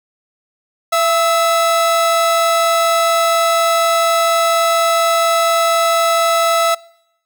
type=tone pair together; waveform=45% pulse; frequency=672.1 / 1300 Hz; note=E5 / E6; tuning=+33 / -24 cents; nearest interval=major seventh; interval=1143 cents; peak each=-15 dBFS; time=0.92-6.75 s; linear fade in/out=10 ms; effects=noise-tail reverb RT60 0.8 s tail -24 dB re dry